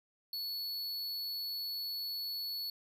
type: tone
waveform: square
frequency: 4412 Hz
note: C#8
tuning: 9 cents flat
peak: -37 dBFS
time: 0.33-2.7 s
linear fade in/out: 2 ms
effects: none